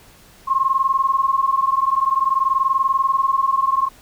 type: tone pair together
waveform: sine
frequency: 1063 / 1083.5 Hz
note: C6 / C#6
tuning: +27 / -40 cents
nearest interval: unison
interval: 33 cents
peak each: -18 dBFS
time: 0.47-3.89 s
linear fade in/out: 20 ms
effects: pink hiss -48 dBFS RMS until 4.01 s